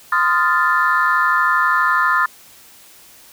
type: chord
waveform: sine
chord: F dominant seventh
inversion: second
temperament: equal with one note detuned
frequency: 1032.7 / 1244.5 / 1396.9 / 1760 Hz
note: C6 / Eb6 / F6 / A6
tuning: -23 / 0 / 0 / 0 cents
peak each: -18 dBFS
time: 0.12-2.26 s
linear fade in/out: 5 ms
effects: tanh soft clip ceiling -4 dBFS + white hiss -45 dBFS RMS until 3.32 s